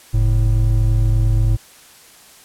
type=tone pair together; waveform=triangle; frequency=46.05 / 109.6 Hz; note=F#1 / A2; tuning=-7 / -6 cents; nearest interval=octave + minor third; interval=1501 cents; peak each=-13 dBFS; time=0.13-1.57 s; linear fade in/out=20 ms; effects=white hiss -45 dBFS RMS until 2.44 s + low-pass 12000 Hz 12 dB/octave